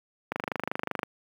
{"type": "click train", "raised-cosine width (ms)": 0.5, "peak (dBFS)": -13, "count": 19, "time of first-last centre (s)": [0.32, 1.031], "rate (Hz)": 25.3, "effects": ["high-pass 150 Hz 12 dB/octave", "8-bit"]}